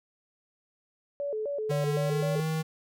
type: tone with vibrato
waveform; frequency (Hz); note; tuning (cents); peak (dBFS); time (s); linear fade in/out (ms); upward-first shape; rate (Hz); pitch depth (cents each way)
sine; 496.4; B4; +9; -29; 1.2-2.4; 0; square; 3.9; 240
type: tone with pitch glide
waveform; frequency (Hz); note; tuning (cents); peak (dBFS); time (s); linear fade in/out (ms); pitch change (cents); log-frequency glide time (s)
square; 148.8 to 158.56; D3 to D#3; +23 to +33; -28; 1.69-2.63; 20; +110; 1.89-2.48
effects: none